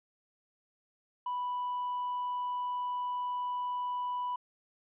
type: tone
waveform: triangle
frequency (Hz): 987.8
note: B5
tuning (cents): 0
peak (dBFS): -29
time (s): 1.26-4.36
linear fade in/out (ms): 5
effects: tanh soft clip ceiling -27 dBFS + resampled to 8000 Hz